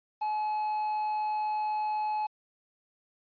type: tone with quantisation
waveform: triangle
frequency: 852 Hz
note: G#5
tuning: 44 cents sharp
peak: -26 dBFS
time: 0.21-2.27 s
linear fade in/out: 10 ms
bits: 9
effects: resampled to 11025 Hz